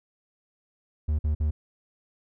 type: tone bursts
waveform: triangle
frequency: 75.7 Hz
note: D#2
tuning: 47 cents flat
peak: -20 dBFS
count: 3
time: 1.08-1.51 s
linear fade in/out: 10 ms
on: 110 ms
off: 50 ms
effects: none

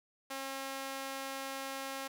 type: tone with high-pass filter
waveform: sawtooth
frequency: 270 Hz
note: C#4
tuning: 45 cents flat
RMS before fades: -41 dBFS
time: 0.3-2.08 s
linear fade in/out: 10 ms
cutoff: 580 Hz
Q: 0.64
effects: none

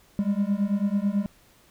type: beating tone pair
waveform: triangle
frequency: 197.3 / 206.4 Hz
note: G3 / G#3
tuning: +11 / -10 cents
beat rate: 9.1 Hz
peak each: -23 dBFS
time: 0.19-1.26 s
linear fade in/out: 0 ms
effects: pink hiss -58 dBFS RMS until 1.7 s

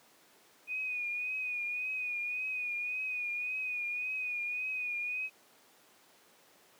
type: tone with vibrato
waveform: sine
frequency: 2476 Hz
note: D#7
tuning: 9 cents flat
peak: -33 dBFS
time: 0.67-5.3 s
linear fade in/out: 50 ms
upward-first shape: triangle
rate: 1.8 Hz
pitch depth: 50 cents each way
effects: pink hiss -62 dBFS RMS until 6.79 s + high-pass 300 Hz 12 dB/octave

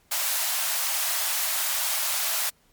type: high-pass noise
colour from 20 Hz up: white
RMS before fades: -26 dBFS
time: 0.11-2.5 s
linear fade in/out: 10 ms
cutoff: 580 Hz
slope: 96 dB/octave
effects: pink hiss -63 dBFS RMS until 2.72 s + MP3 96 kbps

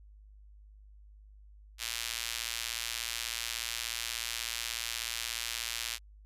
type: tone with high-pass filter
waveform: sawtooth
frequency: 116.54 Hz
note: A#2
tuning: in tune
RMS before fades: -37 dBFS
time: 1.78-5.99 s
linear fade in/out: 50 ms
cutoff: 3000 Hz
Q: 0.91
effects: added 51 Hz sine -52 dBFS peak until 6.25 s + resampled to 32000 Hz

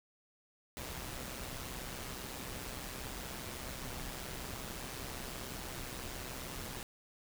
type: noise with amplitude modulation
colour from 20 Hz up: pink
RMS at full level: -41 dBFS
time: 0.77-6.83 s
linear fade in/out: 0 ms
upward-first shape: sine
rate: 128 Hz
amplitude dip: 55%
effects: none

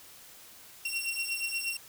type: beating tone pair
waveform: sawtooth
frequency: 2731 / 2739.4 Hz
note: F7 / F7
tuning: -39 / -34 cents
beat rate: 8.4 Hz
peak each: -31 dBFS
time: 0.85-1.77 s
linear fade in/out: 5 ms
effects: white hiss -52 dBFS RMS until 1.88 s

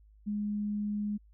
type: tone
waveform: sine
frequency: 207.7 Hz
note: G#3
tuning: in tune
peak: -30 dBFS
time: 0.26-1.18 s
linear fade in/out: 20 ms
effects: added 52 Hz sine -56 dBFS peak until 1.33 s

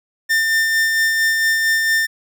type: tone with tremolo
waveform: 45% pulse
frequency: 1800 Hz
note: A6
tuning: 39 cents sharp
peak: -13 dBFS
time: 0.29-2.07 s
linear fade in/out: 20 ms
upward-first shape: sine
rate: 4.4 Hz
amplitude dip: 30%
effects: none

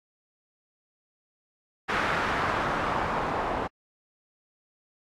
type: noise with low-pass filter sweep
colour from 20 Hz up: white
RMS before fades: -28 dBFS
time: 1.88-3.68 s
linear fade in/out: 20 ms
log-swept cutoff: 1600 to 870 Hz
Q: 1.5
effects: AAC 64 kbps

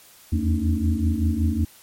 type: tone cluster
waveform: sine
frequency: 79.9 / 85.2 / 226.2 / 279.7 / 306.2 Hz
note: D#2 / F2 / A3 / C#4 / D#4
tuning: +47 / -42 / +48 / +16 / -28 cents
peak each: -23 / -23 / -25 / -31 / -30 dBFS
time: 0.32-1.65 s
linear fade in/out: 10 ms
effects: white hiss -50 dBFS RMS until 1.82 s + MP3 64 kbps

